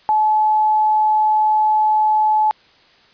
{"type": "tone", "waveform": "sine", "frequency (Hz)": 859, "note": "A5", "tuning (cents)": -42, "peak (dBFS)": -12, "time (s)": [0.09, 2.51], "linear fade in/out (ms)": 0, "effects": ["white hiss -51 dBFS RMS until 3.13 s", "resampled to 11025 Hz"]}